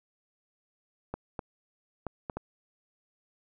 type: clicks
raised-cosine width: 1 ms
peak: -20 dBFS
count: 5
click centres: 1.14 / 1.392 / 2.067 / 2.298 / 2.37 s
effects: none